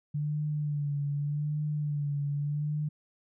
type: tone with vibrato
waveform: sine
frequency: 146.83 Hz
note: D3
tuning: in tune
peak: -28 dBFS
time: 0.14-2.89 s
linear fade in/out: 10 ms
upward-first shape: sine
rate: 0.84 Hz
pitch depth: 44 cents each way
effects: none